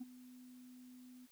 sine tone with ADSR envelope, 250.9 Hz, B3, 28 cents sharp, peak -38 dBFS, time 0-1.27 s, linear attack 15 ms, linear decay 24 ms, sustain -16 dB, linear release 22 ms, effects tanh soft clip ceiling -40 dBFS + white hiss -69 dBFS RMS until 1.31 s

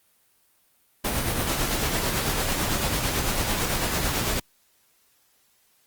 pink noise with tremolo, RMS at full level -24 dBFS, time 1.04-4.4 s, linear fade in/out 10 ms, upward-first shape sine, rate 9 Hz, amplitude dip 35%, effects white hiss -64 dBFS RMS until 5.86 s + Opus 32 kbps

